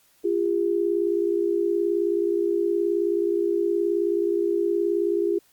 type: tone pair together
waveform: sine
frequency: 344.5 / 403.5 Hz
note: F4 / G#4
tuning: -24 / -50 cents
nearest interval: minor third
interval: 274 cents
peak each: -23 dBFS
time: 0.24-5.39 s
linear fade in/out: 10 ms
effects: white hiss -61 dBFS RMS until 5.52 s + Opus 48 kbps